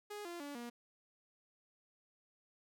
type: tone with pitch steps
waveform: sawtooth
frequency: 415.3 / 345.2 / 287 / 238.5 Hz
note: G#4 / F4 / D4 / A#3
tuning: 0 / -20 / -40 / +40 cents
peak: -40 dBFS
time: 0.1-0.7 s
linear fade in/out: 10 ms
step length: 150 ms
effects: none